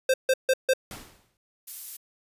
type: tone bursts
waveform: square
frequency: 523.3 Hz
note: C5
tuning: in tune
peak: -19 dBFS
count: 4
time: 0.09-0.736 s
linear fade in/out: 5 ms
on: 49 ms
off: 150 ms
type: noise with exponential decay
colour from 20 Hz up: pink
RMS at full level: -37 dBFS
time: 0.91-1.37 s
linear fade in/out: 1 ms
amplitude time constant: 100 ms
type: noise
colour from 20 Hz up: violet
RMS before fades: -36 dBFS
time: 1.67-1.97 s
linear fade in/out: 10 ms
effects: resampled to 32000 Hz